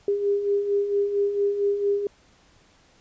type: beating tone pair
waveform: sine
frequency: 400.4 / 404.8 Hz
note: G4 / G#4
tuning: +37 / -44 cents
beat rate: 4.4 Hz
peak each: -29 / -21 dBFS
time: 0.08-2.07 s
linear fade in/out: 2 ms
effects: pink hiss -58 dBFS RMS until 3 s + resampled to 16000 Hz